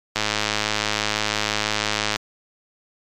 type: click train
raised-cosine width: 0.2 ms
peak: -3 dBFS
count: 213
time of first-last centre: 0.16-2.16 s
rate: 106 Hz
effects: MP3 96 kbps